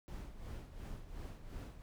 brown noise with tremolo, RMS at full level -44 dBFS, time 0.08-1.82 s, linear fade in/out 0 ms, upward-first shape sine, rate 2.8 Hz, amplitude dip 65%, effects none

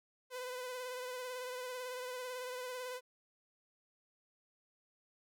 sawtooth tone with vibrato, 503 Hz, B4, 32 cents sharp, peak -37 dBFS, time 0.3-3.01 s, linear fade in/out 50 ms, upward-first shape triangle, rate 18 Hz, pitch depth 40 cents each way, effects none

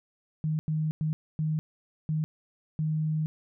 sine tone bursts at uneven times, 155.56 Hz, D#3, in tune, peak -25 dBFS, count 6, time 0.44-0.59 / 0.68-0.91 / 1.01-1.13 / 1.39-1.59 / 2.09-2.24 / 2.79-3.26 s, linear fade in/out 0 ms, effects none

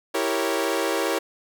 sawtooth chord, E diminished seventh, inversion none, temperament equal, 329.6 / 392 / 466.2 / 554.4 Hz, E4 / G4 / Bb4 / Db5, 0 / 0 / 0 / 0 cents, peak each -24 dBFS, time 0.14-1.19 s, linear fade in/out 10 ms, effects none

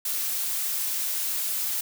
blue noise, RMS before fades -28 dBFS, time 0.05-1.81 s, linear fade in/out 5 ms, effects none

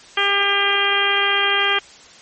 harmonic tone, 400 Hz, G4, 35 cents sharp, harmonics 1 / 2 / 3 / 4 / 5 / 6 / 7 / 8, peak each -26 / -26 / -23 / -22 / -23 / -24 / -25 / -21 dBFS, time 0.17-1.79 s, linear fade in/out 5 ms, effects white hiss -44 dBFS RMS until 2.21 s + MP3 32 kbps

